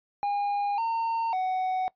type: tone with pitch steps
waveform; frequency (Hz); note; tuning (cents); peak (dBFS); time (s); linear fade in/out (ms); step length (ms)
triangle; 813 / 913 / 746; G#5 / A#5 / F#5; -37 / -36 / +14; -23; 0.23-1.88; 0; 550
effects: noise-tail reverb RT60 0.1 s tail -20 dB re dry + resampled to 11025 Hz